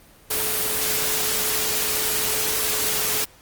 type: tone in noise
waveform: sine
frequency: 431.5 Hz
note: A4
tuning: 34 cents flat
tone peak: -34 dBFS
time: 0.3-3.25 s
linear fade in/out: 10 ms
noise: white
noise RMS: -23 dBFS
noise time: 0.3-3.25 s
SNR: -14 dB
effects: pink hiss -51 dBFS RMS until 3.41 s + Opus 24 kbps